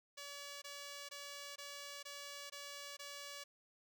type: tone bursts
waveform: 5% pulse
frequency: 570 Hz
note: C#5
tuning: 48 cents sharp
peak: -36 dBFS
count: 7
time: 0.17-3.44 s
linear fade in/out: 10 ms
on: 450 ms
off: 20 ms
effects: none